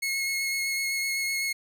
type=tone with vibrato; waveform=sawtooth; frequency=2172 Hz; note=C#7; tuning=36 cents flat; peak=-23 dBFS; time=0.02-1.53 s; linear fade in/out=10 ms; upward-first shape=sine; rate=7.9 Hz; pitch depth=12 cents each way; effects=none

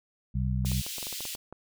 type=harmonic tone; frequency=63.5 Hz; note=B1; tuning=49 cents sharp; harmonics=1 / 2 / 3; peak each=-29 / -29 / -33 dBFS; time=0.34-0.82 s; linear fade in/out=20 ms
type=clicks; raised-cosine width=1 ms; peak=-28 dBFS; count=11; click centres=0.649 / 0.717 / 0.865 / 0.983 / 1.028 / 1.069 / 1.127 / 1.206 / 1.253 / 1.351 / 1.526 s
type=high-pass noise; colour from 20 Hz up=pink; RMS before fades=-37 dBFS; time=0.65-1.36 s; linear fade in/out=10 ms; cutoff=2800 Hz; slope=24 dB/octave
effects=none

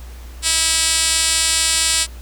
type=tone with band-pass filter; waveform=5% pulse; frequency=324.3 Hz; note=E4; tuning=28 cents flat; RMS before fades=-17 dBFS; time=0.42-2.07 s; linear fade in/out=50 ms; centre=6900 Hz; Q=4.7; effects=added 60 Hz sine -32 dBFS peak until 2.21 s + pink hiss -44 dBFS RMS until 2.21 s

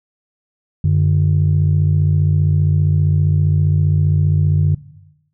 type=tone pair together; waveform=sine; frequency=93.86 / 149 Hz; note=F#2 / D3; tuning=+25 / +25 cents; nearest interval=minor sixth; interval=800 cents; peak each=-13 dBFS; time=0.84-4.75 s; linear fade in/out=5 ms; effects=noise-tail reverb RT60 0.9 s tail -17 dB re dry + tanh soft clip ceiling -6 dBFS

